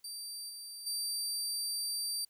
25% pulse tone with level steps, 4671 Hz, D8, 10 cents flat, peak -36 / -39 / -29 dBFS, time 0.04-2.25 s, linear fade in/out 5 ms, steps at 0.49 / 0.86 s, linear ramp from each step 10 ms, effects white hiss -73 dBFS RMS until 2.29 s

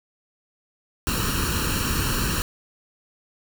pink noise with comb filter, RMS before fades -24 dBFS, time 1.07-2.42 s, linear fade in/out 0 ms, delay 0.71 ms, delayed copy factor +0.8, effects none

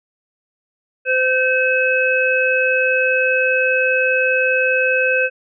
harmonic tone, 515 Hz, C5, 28 cents flat, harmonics 1 / 3 / 5, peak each -18 / -18 / -18 dBFS, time 1.05-5.3 s, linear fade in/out 50 ms, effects none

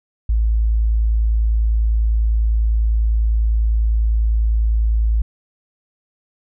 sine tone, 55 Hz, A1, in tune, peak -13 dBFS, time 0.29-5.22 s, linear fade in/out 5 ms, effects none

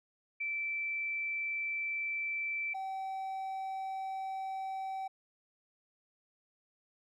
sine / triangle tone pair in turn, 2329 / 768.1 Hz, D7 / G5, -15 / -35 cents, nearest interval octave + perfect fifth, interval 1920 cents, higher first, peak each -33 / -34 dBFS, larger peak first, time 0.4-2.74 / 2.74-5.08 s, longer neither, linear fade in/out 10 ms, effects none

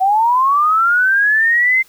sine linear sweep, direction up, 740 to 2093 Hz, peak -10 dBFS, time 0-1.83 s, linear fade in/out 20 ms, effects white hiss -49 dBFS RMS until 1.88 s

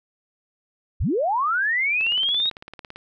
sine linear sweep, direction up, 30.42 to 3830 Hz, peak -19 dBFS, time 1-2.5 s, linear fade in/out 10 ms
click train, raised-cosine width 0.3 ms, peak -22 dBFS, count 18, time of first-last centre 2.01-2.96 s, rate 17.9 Hz
effects none

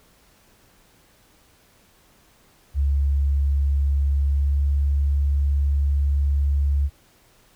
sine tone with pitch glide, 70 to 70.65 Hz, C#2 to C#2, +18 to +34 cents, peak -17 dBFS, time 2.74-6.9 s, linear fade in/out 50 ms, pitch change +16 cents, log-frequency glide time 4.25-4.6 s, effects pink hiss -57 dBFS RMS until 7.55 s

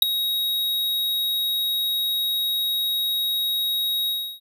square tone with ADSR envelope, 3792 Hz, A#7, 29 cents sharp, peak -7 dBFS, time 0.02-4.4 s, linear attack 4 ms, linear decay 7 ms, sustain -15 dB, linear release 320 ms, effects none

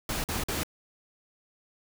pink noise bursts, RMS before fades -31 dBFS, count 3, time 0.09-0.634 s, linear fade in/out 2 ms, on 150 ms, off 47 ms, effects none

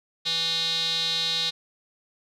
square tone with band-pass filter, 164.81 Hz, E3, in tune, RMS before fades -26 dBFS, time 0.25-1.51 s, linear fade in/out 20 ms, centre 3900 Hz, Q 8.7, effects none

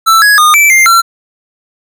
square tone with pitch steps, 1327 / 1671 / 1225 / 2322 / 2102 / 1358 Hz, E6 / G#6 / D#6 / D7 / C7 / F6, +11 / +10 / -27 / -20 / +7 / -49 cents, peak -4 dBFS, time 0.06-1.02 s, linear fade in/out 20 ms, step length 160 ms, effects none

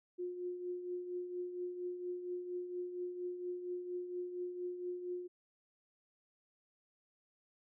sine tone with tremolo, 357.6 Hz, F4, 41 cents sharp, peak -36 dBFS, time 0.18-5.28 s, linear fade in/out 20 ms, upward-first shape triangle, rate 4.3 Hz, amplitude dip 60%, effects none

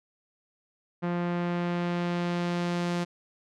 sawtooth tone with low-pass filter sweep, 174.4 Hz, F3, 2 cents flat, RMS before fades -29 dBFS, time 1.02-3.05 s, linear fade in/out 20 ms, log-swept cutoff 1800 to 6500 Hz, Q 0.79, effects none

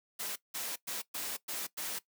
white noise bursts at uneven times, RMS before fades -38 dBFS, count 6, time 0.19-0.36 / 0.54-0.76 / 0.87-1.02 / 1.14-1.37 / 1.48-1.67 / 1.77-1.99 s, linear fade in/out 10 ms, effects noise-tail reverb RT60 0.1 s tail -18 dB re dry + high-pass 200 Hz 12 dB/octave

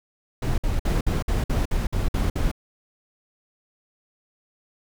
brown noise bursts, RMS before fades -22 dBFS, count 10, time 0.42-2.515 s, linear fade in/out 5 ms, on 160 ms, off 55 ms, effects none

